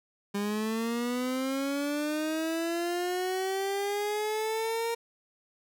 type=linear sweep; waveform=30% pulse; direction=up; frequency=200.3 to 466.2 Hz; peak=-26 dBFS; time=0.34-4.95 s; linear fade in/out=10 ms; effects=none